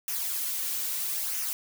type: noise with flanger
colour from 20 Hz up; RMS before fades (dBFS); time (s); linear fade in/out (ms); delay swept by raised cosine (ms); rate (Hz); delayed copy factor
blue; -31; 0.08-1.53; 0; 0.23 to 3.23; 0.77; -0.5
effects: none